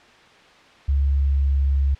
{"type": "tone with pitch glide", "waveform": "sine", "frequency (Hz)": [69.5, 68.9], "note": ["C#2", "C#2"], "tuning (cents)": [5, -10], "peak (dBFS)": -16, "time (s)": [0.88, 1.95], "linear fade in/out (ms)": 10, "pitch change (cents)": -15, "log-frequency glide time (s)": [1.09, 1.58], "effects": ["white hiss -49 dBFS RMS until 1.99 s", "low-pass 3000 Hz 12 dB/octave"]}